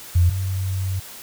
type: tone pair in turn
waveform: sine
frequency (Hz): 87.31 / 94.79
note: F2 / F#2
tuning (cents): 0 / +42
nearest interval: minor second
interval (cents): 142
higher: second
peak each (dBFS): -12 / -21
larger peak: first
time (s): 0.15-0.3 / 0.3-1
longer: second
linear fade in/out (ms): 10
effects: white hiss -39 dBFS RMS until 1.22 s